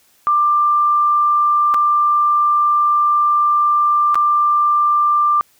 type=tone with dropouts; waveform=sine; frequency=1186 Hz; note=D6; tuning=17 cents sharp; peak=-11 dBFS; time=0.27-5.41 s; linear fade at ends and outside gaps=0 ms; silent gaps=1.74-1.744 / 4.145-4.155 s; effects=white hiss -55 dBFS RMS until 5.59 s